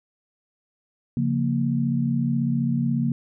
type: chord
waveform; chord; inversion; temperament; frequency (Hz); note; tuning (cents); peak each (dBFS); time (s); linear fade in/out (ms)
sine; Bb minor; first; equal; 138.59 / 174.61 / 233.1; Db3 / F3 / Bb3; 0 / 0 / 0; -24 / -28 / -23; 1.17-3.12; 2
effects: none